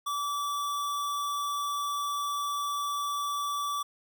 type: tone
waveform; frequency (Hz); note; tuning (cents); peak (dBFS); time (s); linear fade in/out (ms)
square; 1155; D6; -29; -30; 0.06-3.83; 10
effects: none